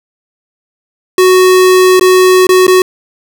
square tone with dropouts, 370 Hz, F#4, in tune, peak -4 dBFS, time 1.18-2.82 s, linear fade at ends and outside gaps 2 ms, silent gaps 1.996-2.01 / 2.469-2.491 / 2.668-2.679 s, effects none

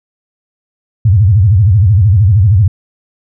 sine tone with vibrato, 99.8 Hz, G2, 32 cents sharp, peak -4 dBFS, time 1.05-2.68 s, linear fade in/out 5 ms, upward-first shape sine, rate 13 Hz, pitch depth 250 cents each way, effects none

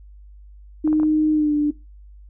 sine tone with pitch glide, 308.1 to 295.9 Hz, D#4 to D4, -17 to +13 cents, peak -15 dBFS, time 0.84-1.71 s, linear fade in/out 10 ms, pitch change -70 cents, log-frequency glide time 1.32-1.54 s
clicks, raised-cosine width 1 ms, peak -19 dBFS, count 4, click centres 0.876 / 0.929 / 0.999 / 1.032 s
effects noise-tail reverb RT60 0.2 s tail -17 dB re dry + added 50 Hz sine -41 dBFS peak until 2.29 s

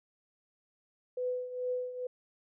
sine tone with tremolo, 500 Hz, B4, 21 cents sharp, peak -29 dBFS, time 1.17-2.07 s, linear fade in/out 5 ms, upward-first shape triangle, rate 2.3 Hz, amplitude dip 75%, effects none

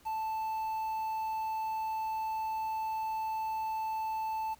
triangle tone with quantisation, 880 Hz, A5, in tune, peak -30 dBFS, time 0.05-4.55 s, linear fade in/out 20 ms, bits 9, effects added 60 Hz sine -64 dBFS peak until 4.59 s + pink hiss -62 dBFS RMS until 4.59 s

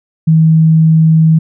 sine tone, 160 Hz, D#3, 49 cents sharp, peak -4 dBFS, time 0.27-1.39 s, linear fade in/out 10 ms, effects none

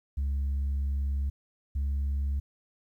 sine tone pair in turn, 69.3 / 69.74 Hz, C#2 / C#2, 0 / +11 cents, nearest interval unison, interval 11 cents, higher second, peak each -24 dBFS, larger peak neither, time 0.17-1.3 / 1.75-2.4 s, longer first, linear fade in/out 10 ms, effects tanh soft clip ceiling -25 dBFS + 11-bit

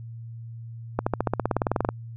accelerating click train, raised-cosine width 1 ms, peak -8 dBFS, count 17, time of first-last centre 0.99-1.889 s, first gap 75 ms, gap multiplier 0.96, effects added 115 Hz sine -36 dBFS peak until 2.16 s

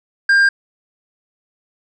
sine tone with tanh clipping, 1600 Hz, G6, 35 cents sharp, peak -10 dBFS, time 0.29-0.49 s, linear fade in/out 5 ms, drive 5 dB, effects none

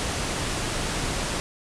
pink low-pass noise, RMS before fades -28 dBFS, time 0-1.4 s, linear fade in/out 0 ms, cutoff 10000 Hz, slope 48 dB/octave, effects none

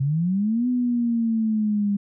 sine linear two-way sweep, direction up then down, 130.81 to 250.6 to 200.1 Hz, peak -19 dBFS, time 0-1.97 s, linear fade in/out 10 ms, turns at 0.68 s, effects none

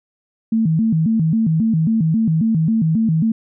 sine tone with vibrato, 189.3 Hz, F#3, 40 cents sharp, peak -13 dBFS, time 0.52-3.32 s, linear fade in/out 5 ms, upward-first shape square, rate 3.7 Hz, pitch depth 290 cents each way, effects none

